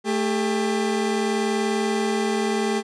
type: tone pair together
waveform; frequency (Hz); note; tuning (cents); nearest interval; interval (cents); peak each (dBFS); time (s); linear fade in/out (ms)
30% pulse; 220 / 399.3; A3 / G4; 0 / +32; minor seventh; 1032; -21; 0.04-2.83; 50
effects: resampled to 22050 Hz